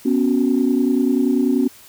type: chord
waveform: sine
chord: B suspended second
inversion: none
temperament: equal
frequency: 246.9 / 277.2 / 370 Hz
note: B3 / C#4 / F#4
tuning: 0 / 0 / 0 cents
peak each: -17 / -17 / -22 dBFS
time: 0.05-1.68 s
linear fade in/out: 10 ms
effects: tanh soft clip ceiling -6 dBFS + white hiss -45 dBFS RMS until 1.88 s